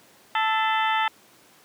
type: harmonic tone with a mistuned harmonic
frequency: 440 Hz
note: A4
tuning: in tune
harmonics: 2 / 3 / 4 / 5 / 6 / 7 / 8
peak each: -23 / -27 / -29 / -31 / -33 / -34 / -35 dBFS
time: 0.35-1.08 s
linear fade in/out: 2 ms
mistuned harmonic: 5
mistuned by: -130 cents
effects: pink hiss -54 dBFS RMS until 1.64 s + high-pass 200 Hz 12 dB/octave